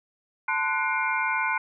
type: tone cluster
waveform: sine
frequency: 883 / 1030 / 1474 / 2129 / 2363 Hz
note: A5 / C6 / F#6 / C7 / D7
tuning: +6 / -28 / -7 / +30 / +10 cents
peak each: -30 / -29 / -28 / -30 / -32 dBFS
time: 0.48-1.58 s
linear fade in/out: 5 ms
effects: none